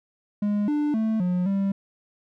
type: tone with pitch steps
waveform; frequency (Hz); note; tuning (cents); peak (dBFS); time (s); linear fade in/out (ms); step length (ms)
triangle; 206.5 / 296.2 / 220.5 / 179.6 / 196.5; G#3 / D4 / A3 / F3 / G3; -10 / +15 / +4 / +49 / +4; -19; 0.42-1.72; 5; 260
effects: none